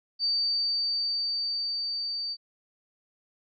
sine tone with level ramp, 4611 Hz, D8, 33 cents flat, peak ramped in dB -23 to -30 dBFS, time 0.19-2.37 s, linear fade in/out 50 ms, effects none

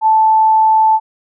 sine tone, 877 Hz, A5, 6 cents flat, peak -7 dBFS, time 0.01-1 s, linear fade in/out 50 ms, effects none

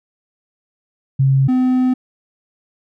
sine / triangle tone pair in turn, 135 / 254.8 Hz, C#3 / C4, -45 / -46 cents, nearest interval major seventh, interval 1099 cents, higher second, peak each -10 dBFS, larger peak neither, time 1.19-1.48 / 1.48-1.94 s, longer second, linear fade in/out 10 ms, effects none

